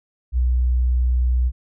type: tone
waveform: sine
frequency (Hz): 61.9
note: B1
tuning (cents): +5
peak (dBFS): -15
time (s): 0.32-1.52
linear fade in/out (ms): 50
effects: none